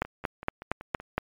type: two click trains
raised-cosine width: 0.5 ms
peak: -10 / -24 dBFS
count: 6 / 6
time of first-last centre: 0.02-1.18 / 0.05-1.001 s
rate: 4.31 / 5.26 Hz
effects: MP3 96 kbps